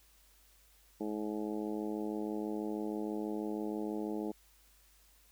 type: harmonic tone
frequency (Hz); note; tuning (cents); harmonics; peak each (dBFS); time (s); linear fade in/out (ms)
106.2; G#2; +39; 2 / 3 / 4 / 5 / 6 / 7 / 8; -40 / -38 / -41 / -47 / -50 / -51 / -50; 1-4.32; 10
effects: added 50 Hz sine -66 dBFS peak until 5.31 s + white hiss -66 dBFS RMS until 5.31 s